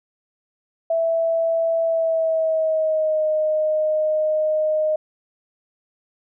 sine tone with pitch glide, 659.3 to 618.7 Hz, E5 to D#5, 0 to -10 cents, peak -17 dBFS, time 0.9-4.96 s, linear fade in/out 5 ms, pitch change -110 cents, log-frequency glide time 1.84-3.26 s, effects none

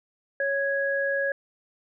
sine tone pair together, 554.4 / 1661.3 Hz, C#5 / G#6, 0 / 0 cents, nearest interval octave + perfect fifth, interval 1900 cents, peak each -26 dBFS, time 0.4-1.32 s, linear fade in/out 2 ms, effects none

